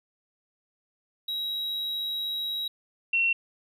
triangle / sine tone pair in turn, 3849 / 2722 Hz, B7 / F7, -45 / -45 cents, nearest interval tritone, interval 600 cents, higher first, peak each -27 / -21 dBFS, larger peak second, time 1.28-2.68 / 3.13-3.33 s, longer first, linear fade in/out 5 ms, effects none

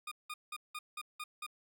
20% pulse tone bursts, 1223 Hz, D#6, 30 cents flat, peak -35 dBFS, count 7, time 0.07-1.465 s, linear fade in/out 5 ms, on 45 ms, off 180 ms, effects none

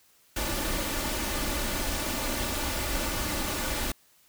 pink noise with comb filter, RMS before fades -30 dBFS, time 0.36-3.92 s, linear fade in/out 5 ms, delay 3.4 ms, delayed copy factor +0.55, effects white hiss -62 dBFS RMS until 4.28 s

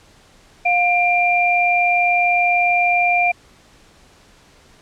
sine tone pair together, 707.9 / 2381 Hz, F5 / D7, +23 / +23 cents, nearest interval octave + major sixth, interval 2100 cents, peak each -16 dBFS, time 0.65-3.32 s, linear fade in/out 10 ms, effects pink hiss -50 dBFS RMS until 4.81 s + low-pass 8000 Hz 12 dB/octave

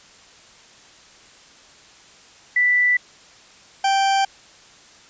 sine / 40% pulse tone pair in turn, 1975.5 / 782.4 Hz, B6 / G5, 0 / -4 cents, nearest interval octave + major third, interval 1604 cents, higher first, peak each -14 / -15 dBFS, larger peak first, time 2.56-2.97 / 3.84-4.25 s, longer neither, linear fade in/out 5 ms, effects white hiss -48 dBFS RMS until 5.09 s + resampled to 16000 Hz

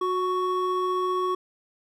triangle tone pair together, 366 / 1113 Hz, F#4 / C#6, -19 / +7 cents, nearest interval octave + perfect fifth, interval 1926 cents, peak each -24 dBFS, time 0.01-1.35 s, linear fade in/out 5 ms, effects none

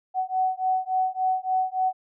sine beating tone pair, 747 / 750.5 Hz, F#5 / F#5, +16 / +24 cents, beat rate 3.5 Hz, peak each -25 dBFS, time 0.14-1.93 s, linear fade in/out 50 ms, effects none

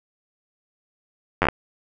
slowing click train, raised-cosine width 0.5 ms, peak -3 dBFS, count 6, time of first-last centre 1.42-1.486 s, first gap 10 ms, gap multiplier 1.14, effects none

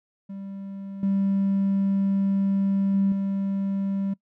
triangle tone with level steps, 196 Hz, G3, in tune, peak -31 / -17 / -15 / -21 dBFS, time 0.29-4.14 s, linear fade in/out 10 ms, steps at 1.03 / 2.94 / 3.12 s, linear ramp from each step 2 ms, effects noise-tail reverb RT60 0.1 s tail -23 dB re dry + tanh soft clip ceiling -15 dBFS

